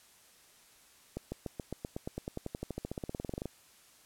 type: accelerating click train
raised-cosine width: 2 ms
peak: -23 dBFS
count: 29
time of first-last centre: 1.17-3.457 s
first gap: 150 ms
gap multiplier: 0.95
effects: white hiss -61 dBFS RMS until 4.05 s + low-pass 12000 Hz 12 dB/octave